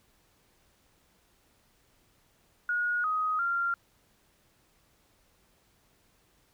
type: tone with pitch steps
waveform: sine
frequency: 1445 / 1255 / 1386 Hz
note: F#6 / D#6 / F6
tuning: -41 / +15 / -14 cents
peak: -26 dBFS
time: 2.69-3.74 s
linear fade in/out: 2 ms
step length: 350 ms
effects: pink hiss -67 dBFS RMS until 6.53 s